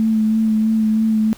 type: tone with vibrato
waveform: sine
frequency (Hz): 219.3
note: A3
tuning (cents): -6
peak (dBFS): -13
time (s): 0-1.33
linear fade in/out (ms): 0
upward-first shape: sine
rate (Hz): 3.1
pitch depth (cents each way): 20
effects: pink hiss -44 dBFS RMS until 1.37 s